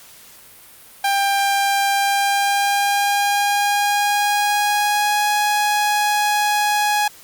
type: tone with pitch glide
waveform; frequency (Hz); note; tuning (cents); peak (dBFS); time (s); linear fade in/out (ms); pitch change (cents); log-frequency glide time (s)
sawtooth; 795 to 833.6; G5 to G#5; +24 to +6; -12; 1.04-7.08; 5; +82; 1.92-5.31
effects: white hiss -44 dBFS RMS until 7.23 s + Opus 48 kbps